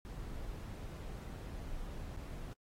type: noise with dropouts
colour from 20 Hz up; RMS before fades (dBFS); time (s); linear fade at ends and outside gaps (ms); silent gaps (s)
brown; -44; 0.05-2.53; 0; 2.164-2.171
effects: AAC 48 kbps